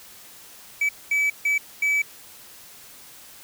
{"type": "tone bursts at uneven times", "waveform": "triangle", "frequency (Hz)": 2295, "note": "D7", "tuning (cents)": -40, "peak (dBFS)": -17, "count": 4, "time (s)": [[0.81, 0.89], [1.11, 1.3], [1.45, 1.58], [1.82, 2.02]], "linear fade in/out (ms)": 5, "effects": ["white hiss -46 dBFS RMS until 3.43 s"]}